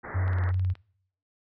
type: low-pass noise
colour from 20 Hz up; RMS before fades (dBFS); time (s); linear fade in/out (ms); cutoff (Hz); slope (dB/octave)
white; -39; 0.03-0.52; 20; 2000; 96
type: tone with vibrato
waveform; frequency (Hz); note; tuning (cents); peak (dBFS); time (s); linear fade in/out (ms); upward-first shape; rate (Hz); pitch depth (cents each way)
sine; 91.8; F#2; -13; -23; 0.14-0.74; 20; sine; 2.7; 21
type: click train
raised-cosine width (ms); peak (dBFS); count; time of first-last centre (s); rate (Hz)
0.3; -32; 10; 0.28-0.754; 19
effects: noise-tail reverb RT60 0.6 s tail -22 dB re dry